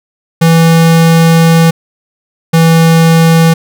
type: tone pair in turn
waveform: square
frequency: 164.81 / 164.2 Hz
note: E3 / E3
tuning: 0 / -6 cents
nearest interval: unison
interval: 6 cents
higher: first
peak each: -4 dBFS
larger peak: neither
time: 0.41-1.71 / 2.53-3.54 s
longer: first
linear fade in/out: 10 ms
effects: none